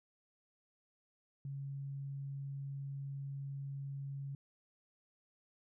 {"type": "tone", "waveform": "sine", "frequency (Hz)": 138.59, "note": "C#3", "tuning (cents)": 0, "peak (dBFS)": -40, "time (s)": [1.45, 4.35], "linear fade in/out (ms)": 2, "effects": []}